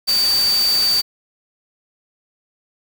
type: tone in noise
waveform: sine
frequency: 4610 Hz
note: D8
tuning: 33 cents flat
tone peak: -14 dBFS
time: 0.07-1.02 s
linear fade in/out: 20 ms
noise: white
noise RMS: -25 dBFS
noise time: 0.07-1.02 s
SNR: +8 dB
effects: none